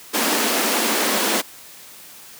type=high-pass noise; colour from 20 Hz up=pink; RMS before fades=-20 dBFS; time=0.13-1.42 s; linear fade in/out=20 ms; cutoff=200 Hz; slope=96 dB/octave; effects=white hiss -42 dBFS RMS until 2.39 s + high-pass 100 Hz 12 dB/octave